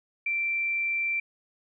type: tone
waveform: sine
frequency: 2349 Hz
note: D7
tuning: in tune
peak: -25 dBFS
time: 0.26-1.2 s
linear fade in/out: 5 ms
effects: none